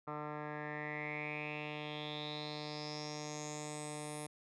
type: tone with low-pass filter sweep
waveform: 10% pulse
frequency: 150 Hz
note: D3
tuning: 37 cents sharp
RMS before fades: -43 dBFS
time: 0.07-4.27 s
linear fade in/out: 10 ms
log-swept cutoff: 1300 to 10000 Hz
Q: 7.3
effects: none